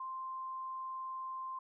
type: tone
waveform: sine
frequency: 1046.5 Hz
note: C6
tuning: in tune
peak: -39 dBFS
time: 0-1.59 s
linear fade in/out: 5 ms
effects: none